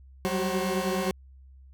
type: tone cluster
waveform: 30% pulse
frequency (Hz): 185.2 / 194.7 / 376.1 / 536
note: F#3 / G3 / F#4 / C5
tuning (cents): +2 / -12 / +28 / +42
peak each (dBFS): -29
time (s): 0.25-1.11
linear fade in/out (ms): 0
effects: added 66 Hz sine -48 dBFS peak until 1.73 s